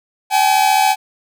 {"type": "tone pair together", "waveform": "45% pulse", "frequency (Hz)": [771.6, 846], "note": ["G5", "G#5"], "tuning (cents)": [-28, 32], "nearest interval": "major second", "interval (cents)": 160, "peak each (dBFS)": -14, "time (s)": [0.3, 0.96], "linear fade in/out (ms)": 50, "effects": []}